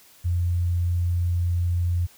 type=tone; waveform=sine; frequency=87.31 Hz; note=F2; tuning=in tune; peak=-20 dBFS; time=0.24-2.07 s; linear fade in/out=20 ms; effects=white hiss -53 dBFS RMS until 2.17 s